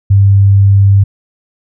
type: tone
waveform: sine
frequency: 99 Hz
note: G2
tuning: 18 cents sharp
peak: -3 dBFS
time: 0.1-1.04 s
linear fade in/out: 10 ms
effects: none